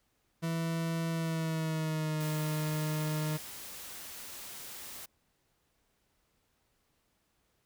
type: tone with pitch glide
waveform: 40% pulse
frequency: 164.81 to 153.77 Hz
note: E3 to D#3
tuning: 0 to -20 cents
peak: -30 dBFS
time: 0.42-3.38 s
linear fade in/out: 20 ms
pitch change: -120 cents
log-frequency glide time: 1.1-2.25 s
type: noise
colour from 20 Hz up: white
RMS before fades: -45 dBFS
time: 2.2-5.06 s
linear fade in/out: 10 ms
effects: pink hiss -75 dBFS RMS until 7.65 s